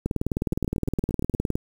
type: two click trains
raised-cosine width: 3 ms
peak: -15 / -11 dBFS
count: 8 / 30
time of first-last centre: 0.53-1.34 / 0.06-1.555 s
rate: 8.64 / 19.4 Hz
effects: 7-bit